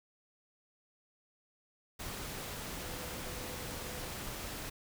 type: tone in noise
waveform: sine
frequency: 500 Hz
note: B4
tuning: 21 cents sharp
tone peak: -51 dBFS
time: 2.81-4.06 s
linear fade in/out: 10 ms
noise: pink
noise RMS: -42 dBFS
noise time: 1.99-4.7 s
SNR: -12 dB
effects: none